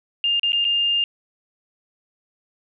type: tone with dropouts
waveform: sine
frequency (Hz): 2810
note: F7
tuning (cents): +10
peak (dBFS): -17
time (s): 0.24-1.04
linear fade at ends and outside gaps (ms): 1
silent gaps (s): 0.396-0.432 / 0.521-0.531 / 0.644-0.65
effects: none